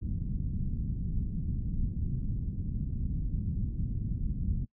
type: low-pass noise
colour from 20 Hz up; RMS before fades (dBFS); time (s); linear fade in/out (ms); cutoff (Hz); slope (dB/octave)
pink; -32; 0.01-4.66; 20; 200; 24
effects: noise-tail reverb RT60 0.1 s tail -23 dB re dry